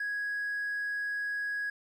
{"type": "tone", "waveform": "triangle", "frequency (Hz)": 1661.2, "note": "G#6", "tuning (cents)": 0, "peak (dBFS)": -28, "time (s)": [0, 1.7], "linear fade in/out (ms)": 5, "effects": ["tanh soft clip ceiling -27 dBFS"]}